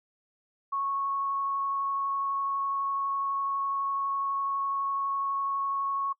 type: tone with vibrato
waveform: sine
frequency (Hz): 1103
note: C#6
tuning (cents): -9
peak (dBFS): -27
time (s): 0.72-6.13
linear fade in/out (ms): 10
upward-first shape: triangle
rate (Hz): 12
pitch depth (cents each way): 8
effects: noise-tail reverb RT60 0.1 s tail -23 dB re dry